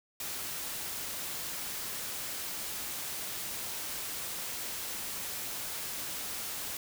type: noise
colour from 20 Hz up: white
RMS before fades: -38 dBFS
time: 0.2-6.77 s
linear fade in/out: 2 ms
effects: none